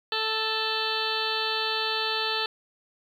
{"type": "harmonic tone", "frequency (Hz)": 440, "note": "A4", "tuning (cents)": 0, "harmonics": [1, 2, 3, 4, 6, 7, 8, 9, 10], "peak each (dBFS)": [-34, -34, -34, -34, -34, -34, -34, -34, -34], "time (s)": [0.12, 2.46], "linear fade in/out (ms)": 2, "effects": ["9-bit"]}